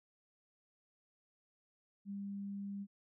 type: tone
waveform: sine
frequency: 199.7 Hz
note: G3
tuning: 32 cents sharp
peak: -40 dBFS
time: 2.05-2.87 s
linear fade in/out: 50 ms
effects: none